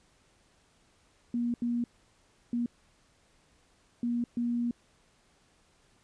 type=tone bursts at uneven times; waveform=sine; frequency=238.4 Hz; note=A#3; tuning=39 cents sharp; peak=-27 dBFS; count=5; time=1.34-1.54 / 1.62-1.84 / 2.53-2.66 / 4.03-4.24 / 4.37-4.71 s; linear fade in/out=2 ms; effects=pink hiss -66 dBFS RMS until 6.03 s + resampled to 22050 Hz